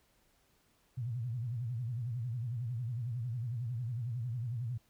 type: tone with vibrato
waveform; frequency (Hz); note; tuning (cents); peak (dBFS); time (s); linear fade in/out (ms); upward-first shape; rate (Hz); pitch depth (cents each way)
sine; 119.4; A#2; +42; -34; 0.97-4.78; 10; sine; 11; 140
effects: pink hiss -71 dBFS RMS until 4.89 s

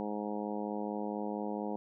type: harmonic tone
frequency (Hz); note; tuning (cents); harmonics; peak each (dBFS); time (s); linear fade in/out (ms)
104.4; G#2; +10; 2 / 3 / 4 / 5 / 6 / 7 / 8 / 9; -38 / -41 / -42 / -42 / -48 / -44 / -45 / -47; 0-1.76; 0
effects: none

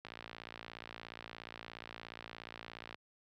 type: click train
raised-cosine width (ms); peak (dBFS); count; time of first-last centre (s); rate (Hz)
0.3; -29; 166; 0.05-2.945; 57
effects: high-pass 80 Hz 12 dB/octave

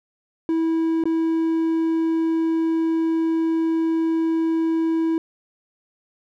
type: tone with dropouts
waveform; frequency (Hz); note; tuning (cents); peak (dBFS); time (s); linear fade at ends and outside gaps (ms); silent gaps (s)
triangle; 325.9; E4; -20; -16; 0.49-5.18; 1; 1.038-1.055
effects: none

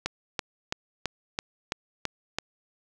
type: click train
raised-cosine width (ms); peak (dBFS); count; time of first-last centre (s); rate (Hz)
0.2; -10; 8; 0.06-2.386; 3.01
effects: none

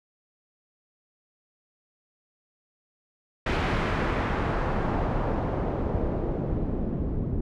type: noise with low-pass filter sweep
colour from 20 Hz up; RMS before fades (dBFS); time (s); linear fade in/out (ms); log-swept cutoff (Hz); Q
pink; -27; 3.46-7.41; 5; 2400 to 280; 0.92
effects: none

